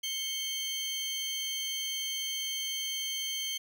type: tone pair together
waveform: 30% pulse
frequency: 2190 / 3139 Hz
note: C#7 / G7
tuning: -22 / +2 cents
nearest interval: tritone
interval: 624 cents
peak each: -38 / -30 dBFS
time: 0.03-3.58 s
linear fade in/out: 10 ms
effects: none